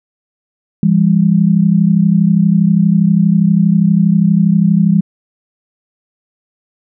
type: tone pair together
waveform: sine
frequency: 168.77 / 201.2 Hz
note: E3 / G3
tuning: +41 / +45 cents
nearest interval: minor third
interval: 304 cents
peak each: -10 dBFS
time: 0.83-5.01 s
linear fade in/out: 2 ms
effects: none